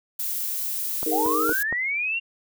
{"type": "noise", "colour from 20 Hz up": "violet", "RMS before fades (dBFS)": -28, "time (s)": [0.19, 1.63], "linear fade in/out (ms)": 5}
{"type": "click train", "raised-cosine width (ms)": 1, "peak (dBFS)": -17, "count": 4, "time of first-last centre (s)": [1.03, 1.726], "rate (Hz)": 4.31}
{"type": "chord", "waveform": "sine", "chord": "D# suspended fourth", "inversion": "none", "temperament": "equal", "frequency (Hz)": [311.1, 415.3, 466.2], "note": ["D#4", "G#4", "A#4"], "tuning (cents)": [0, 0, 0], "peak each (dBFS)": [-27, -30, -27], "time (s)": [1.06, 1.53], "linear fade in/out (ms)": 5}
{"type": "linear sweep", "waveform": "sine", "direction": "up", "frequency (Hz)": [680, 2794], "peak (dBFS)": -23, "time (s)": [1.11, 2.2], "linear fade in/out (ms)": 20}
{"effects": []}